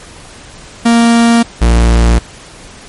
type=tone pair in turn; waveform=45% pulse; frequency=233.1 / 57.94 Hz; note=A#3 / A#1; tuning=0 / -10 cents; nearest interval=2 octaves; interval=2410 cents; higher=first; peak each=-5 dBFS; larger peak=neither; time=0.85-1.43 / 1.61-2.19 s; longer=neither; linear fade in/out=10 ms; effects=pink hiss -34 dBFS RMS until 2.88 s + MP3 48 kbps